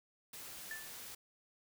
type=noise; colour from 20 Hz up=white; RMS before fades=-49 dBFS; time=0.33-1.15 s; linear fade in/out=5 ms
type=tone with exponential decay; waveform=sine; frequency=1760 Hz; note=A6; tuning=in tune; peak=-39 dBFS; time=0.71-1.01 s; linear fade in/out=1 ms; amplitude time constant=65 ms
effects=none